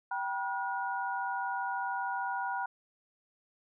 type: tone cluster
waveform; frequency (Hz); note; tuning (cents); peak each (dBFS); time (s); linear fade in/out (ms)
sine; 779 / 966 / 1443; G5 / B5 / F#6; -11 / -39 / -44; -36 / -35 / -37; 0.11-2.66; 5
effects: none